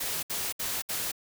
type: noise bursts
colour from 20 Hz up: white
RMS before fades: -32 dBFS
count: 4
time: 0-1.118 s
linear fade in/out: 10 ms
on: 230 ms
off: 66 ms
effects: none